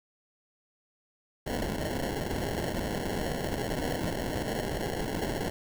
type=noise with sample-and-hold; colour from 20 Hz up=violet; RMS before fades=-32 dBFS; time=1.46-5.5 s; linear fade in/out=5 ms; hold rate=1225 Hz; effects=none